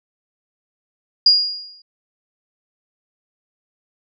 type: tone with exponential decay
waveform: sine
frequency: 4853 Hz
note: D#8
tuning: 44 cents flat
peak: -6 dBFS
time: 1.26-1.82 s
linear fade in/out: 5 ms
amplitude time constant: 120 ms
effects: none